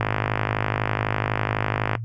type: click train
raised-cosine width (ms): 0.5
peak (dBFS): -6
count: 102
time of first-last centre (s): 0.01-1.952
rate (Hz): 52
effects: noise-tail reverb RT60 0.1 s tail -18 dB re dry + added 114 Hz sine -28 dBFS peak until 2.04 s